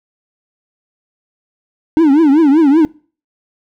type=tone with vibrato; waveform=triangle; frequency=300 Hz; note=D4; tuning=37 cents sharp; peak=-4 dBFS; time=1.97-2.85 s; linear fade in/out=0 ms; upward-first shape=triangle; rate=5.2 Hz; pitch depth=220 cents each way; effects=noise-tail reverb RT60 0.4 s tail -24 dB re dry